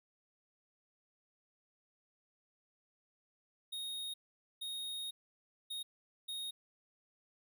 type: tone bursts at uneven times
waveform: square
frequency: 3729 Hz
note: A#7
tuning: in tune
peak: -40 dBFS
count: 4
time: 3.72-4.14 / 4.61-5.11 / 5.7-5.83 / 6.28-6.51 s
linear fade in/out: 10 ms
effects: none